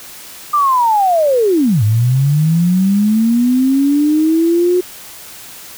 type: linear two-way sweep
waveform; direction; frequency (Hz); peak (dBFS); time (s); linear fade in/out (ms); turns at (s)
sine; down then up; 1206 to 102.5 to 364.2; -9; 0.53-4.81; 10; 1.83
effects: white hiss -34 dBFS RMS until 5.77 s